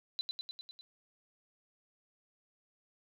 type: tone with echo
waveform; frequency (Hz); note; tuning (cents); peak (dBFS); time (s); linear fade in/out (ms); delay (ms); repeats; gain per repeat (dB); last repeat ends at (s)
sine; 4006; B7; +24; -32; 0.19-0.21; 0; 100; 6; -3; 0.81
effects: none